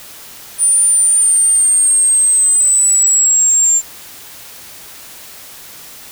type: linear sweep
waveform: sine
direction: down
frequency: 9397 to 7300 Hz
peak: -8 dBFS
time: 0.58-3.82 s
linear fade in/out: 50 ms
effects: white hiss -35 dBFS RMS until 6.11 s